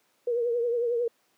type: tone with vibrato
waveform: sine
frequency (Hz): 474.8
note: A#4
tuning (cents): +32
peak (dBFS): -23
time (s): 0.27-1.08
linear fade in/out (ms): 5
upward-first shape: triangle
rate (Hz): 11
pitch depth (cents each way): 68
effects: pink hiss -68 dBFS RMS until 1.37 s + high-pass 300 Hz 12 dB/octave